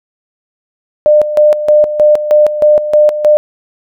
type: tone with tremolo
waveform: sine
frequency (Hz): 601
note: D5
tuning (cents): +40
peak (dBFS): -3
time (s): 1.06-3.37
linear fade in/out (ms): 0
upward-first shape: square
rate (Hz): 3.2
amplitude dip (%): 70
effects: none